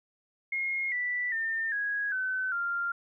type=tone with pitch steps; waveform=sine; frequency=2148 / 1969.7 / 1806.2 / 1656.3 / 1518.9 / 1392.8 Hz; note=C7 / B6 / A6 / G#6 / F#6 / F6; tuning=+45 / -5 / +45 / -5 / +45 / -5 cents; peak=-28 dBFS; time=0.52-2.92 s; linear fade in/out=5 ms; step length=400 ms; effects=none